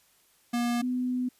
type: tone pair in turn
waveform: square / sine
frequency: 239.1 / 250.8 Hz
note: A#3 / B3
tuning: +44 / +27 cents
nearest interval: minor second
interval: 83 cents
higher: second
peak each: -26 dBFS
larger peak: neither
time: 0.53-0.82 / 0.82-1.29 s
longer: second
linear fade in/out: 10 ms
effects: white hiss -64 dBFS RMS until 1.39 s + resampled to 32000 Hz